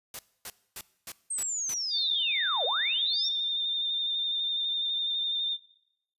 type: noise bursts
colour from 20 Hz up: white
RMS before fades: -39 dBFS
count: 6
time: 0.14-1.74 s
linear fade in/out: 2 ms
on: 50 ms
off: 260 ms
type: linear two-way sweep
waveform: sine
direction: down then up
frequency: 8500 to 452.1 to 5670 Hz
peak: -29 dBFS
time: 1.3-3.29 s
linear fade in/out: 10 ms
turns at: 2.65 s
type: tone with vibrato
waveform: sine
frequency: 3620 Hz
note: A7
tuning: 48 cents sharp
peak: -27 dBFS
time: 1.9-5.58 s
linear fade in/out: 50 ms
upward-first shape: sine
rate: 12 Hz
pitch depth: 26 cents each way
effects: noise-tail reverb RT60 0.8 s tail -20 dB re dry + resampled to 32000 Hz